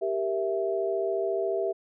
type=chord; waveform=sine; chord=E diminished; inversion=first; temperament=equal; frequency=392 / 466.2 / 659.3 Hz; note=G4 / Bb4 / E5; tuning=0 / 0 / 0 cents; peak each=-28 / -33 / -29 dBFS; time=0.01-1.73 s; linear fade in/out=20 ms; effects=none

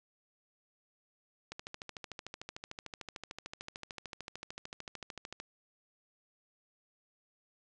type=click train; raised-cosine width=0.2 ms; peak=-25 dBFS; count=53; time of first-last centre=1.52-5.401 s; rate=13.4 Hz; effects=resampled to 22050 Hz

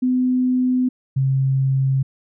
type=tone pair in turn; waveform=sine; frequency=253.2 / 134.13 Hz; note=B3 / C3; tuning=+43 / +43 cents; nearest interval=major seventh; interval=1100 cents; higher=first; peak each=-15 dBFS; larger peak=neither; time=0.02-0.89 / 1.16-2.03 s; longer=neither; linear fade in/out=10 ms; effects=none

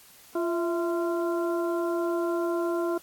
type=harmonic tone with a mistuned harmonic; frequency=344.6 Hz; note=F4; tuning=23 cents flat; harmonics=1 / 2 / 3 / 4; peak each=-26 / -32 / -36 / -38 dBFS; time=0.35-2.98 s; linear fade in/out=5 ms; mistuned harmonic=2; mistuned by=-69 cents; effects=white hiss -53 dBFS RMS until 3.02 s + AAC 64 kbps

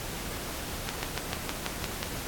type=slowing click train; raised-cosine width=0.2 ms; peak=-12 dBFS; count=8; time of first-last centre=0.89-2.03 s; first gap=140 ms; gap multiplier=1.05; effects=pink hiss -37 dBFS RMS until 2.27 s + AAC 64 kbps

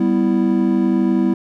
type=chord; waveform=triangle; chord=E minor; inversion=first; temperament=equal with one note detuned; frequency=196 / 248.1 / 329.6 Hz; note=G3 / B3 / E4; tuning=0 / +8 / 0 cents; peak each=-16 dBFS; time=0-1.34 s; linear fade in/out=5 ms; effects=none

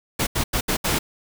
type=noise bursts at uneven times; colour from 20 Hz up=pink; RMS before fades=-22 dBFS; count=5; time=0.19-0.27 / 0.35-0.44 / 0.53-0.61 / 0.68-0.77 / 0.84-0.99 s; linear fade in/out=10 ms; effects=none

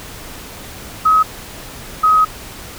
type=tone pair in turn; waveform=sine; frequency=1273 / 1264.9 Hz; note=D#6 / D#6; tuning=+39 / +28 cents; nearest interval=unison; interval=11 cents; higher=first; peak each=-8 dBFS; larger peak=neither; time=1.05-1.23 / 2.03-2.25 s; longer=second; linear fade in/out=10 ms; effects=pink hiss -33 dBFS RMS until 2.78 s

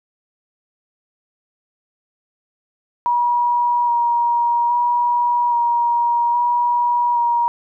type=tone with vibrato; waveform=sine; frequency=955 Hz; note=A#5; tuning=42 cents sharp; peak=-14 dBFS; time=3.06-7.48 s; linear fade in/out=0 ms; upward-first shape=square; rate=0.61 Hz; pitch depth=12 cents each way; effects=none

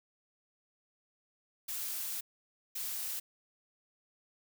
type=noise bursts at uneven times; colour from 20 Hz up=blue; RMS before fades=-38 dBFS; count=2; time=1.68-2.21 / 2.75-3.2 s; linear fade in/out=10 ms; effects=none

